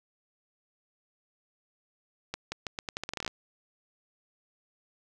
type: accelerating click train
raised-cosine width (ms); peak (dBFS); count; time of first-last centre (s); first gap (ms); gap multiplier
0.2; -16; 15; 2.34-3.278; 180; 0.82
effects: none